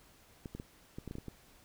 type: clicks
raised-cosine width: 3 ms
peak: -29 dBFS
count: 9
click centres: 0.458 / 0.55 / 0.599 / 0.985 / 1.077 / 1.111 / 1.154 / 1.184 / 1.283 s
effects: pink hiss -62 dBFS RMS until 1.64 s